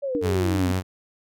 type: exponential sweep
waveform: sine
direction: down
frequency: 576 to 246.9 Hz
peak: -24 dBFS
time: 0.02-0.73 s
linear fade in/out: 20 ms
type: tone with exponential decay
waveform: sine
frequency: 293.7 Hz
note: D4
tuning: in tune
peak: -20 dBFS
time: 0.15-0.35 s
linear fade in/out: 0 ms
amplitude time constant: 43 ms
type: tone with vibrato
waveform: sawtooth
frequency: 92.5 Hz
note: F#2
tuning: in tune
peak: -18 dBFS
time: 0.21-0.83 s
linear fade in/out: 50 ms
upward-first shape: triangle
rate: 5.9 Hz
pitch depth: 16 cents each way
effects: none